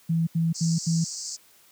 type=tone bursts; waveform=sine; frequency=164.81 Hz; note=E3; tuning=in tune; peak=-20 dBFS; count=4; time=0.09-1.044 s; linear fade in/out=10 ms; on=180 ms; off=78 ms
type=band-pass noise; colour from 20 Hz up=white; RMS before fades=-35 dBFS; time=0.54-1.37 s; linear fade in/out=20 ms; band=4500 to 8000 Hz; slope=96 dB/octave
effects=white hiss -57 dBFS RMS until 1.71 s + high-pass 80 Hz 12 dB/octave